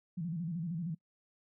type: tone with vibrato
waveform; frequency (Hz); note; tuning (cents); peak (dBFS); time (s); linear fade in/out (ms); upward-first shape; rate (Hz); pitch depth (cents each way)
sine; 168.2; E3; +35; -34; 0.17-0.95; 10; square; 13; 110
effects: noise-tail reverb RT60 0.1 s tail -23 dB re dry